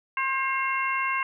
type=harmonic tone with a mistuned harmonic; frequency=533 Hz; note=C5; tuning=32 cents sharp; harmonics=2 / 3 / 4 / 5; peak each=-27 / -32 / -29 / -32 dBFS; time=0.17-1.23 s; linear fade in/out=2 ms; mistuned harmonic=5; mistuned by=+42 cents; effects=none